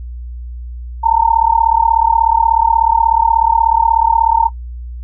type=tone with amplitude modulation; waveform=sine; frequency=910 Hz; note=A#5; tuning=42 cents flat; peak=-4 dBFS; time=1.03-4.49 s; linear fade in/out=20 ms; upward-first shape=sine; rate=36.5 Hz; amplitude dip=90%; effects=noise-tail reverb RT60 0.1 s tail -18 dB re dry + added 60 Hz sine -24 dBFS peak until 5.03 s